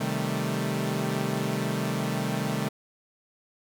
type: chord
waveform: sawtooth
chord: A half-diminished seventh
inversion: first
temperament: equal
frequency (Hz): 130.81 / 155.56 / 196 / 220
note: C3 / Eb3 / G3 / A3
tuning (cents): 0 / 0 / 0 / 0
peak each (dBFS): -28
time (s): 0-2.69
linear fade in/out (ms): 10
effects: none